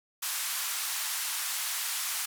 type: band-pass noise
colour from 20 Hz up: white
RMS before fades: -33 dBFS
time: 0.22-2.26 s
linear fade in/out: 10 ms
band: 890 to 14000 Hz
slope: 24 dB/octave
effects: none